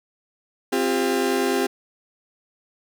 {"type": "chord", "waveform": "35% pulse", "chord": "C suspended fourth", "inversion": "none", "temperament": "equal with one note detuned", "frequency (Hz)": [261.6, 349.2, 399.1], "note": ["C4", "F4", "G4"], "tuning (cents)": [0, 0, 31], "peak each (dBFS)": [-23, -24, -21], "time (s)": [0.72, 1.67], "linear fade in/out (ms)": 10, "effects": []}